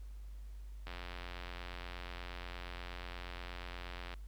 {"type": "click train", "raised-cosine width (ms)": 0.3, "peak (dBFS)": -29, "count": 290, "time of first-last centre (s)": [0.87, 4.139], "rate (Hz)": 88.4, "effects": ["added 50 Hz sine -45 dBFS peak until 4.27 s", "pink hiss -69 dBFS RMS until 4.27 s"]}